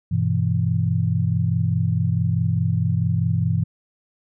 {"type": "chord", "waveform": "sine", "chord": "E minor", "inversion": "first", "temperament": "just", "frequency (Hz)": [98.89, 123.61, 164.81], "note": ["G2", "B2", "E3"], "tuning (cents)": [16, 2, 0], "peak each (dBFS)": -22, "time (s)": [0.11, 3.64], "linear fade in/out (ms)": 10, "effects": []}